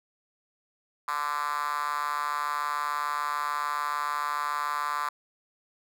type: tone with high-pass filter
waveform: 5% pulse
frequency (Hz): 146.83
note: D3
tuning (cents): 0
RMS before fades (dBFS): -30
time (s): 1.08-5.09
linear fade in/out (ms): 2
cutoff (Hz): 1100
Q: 6
effects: none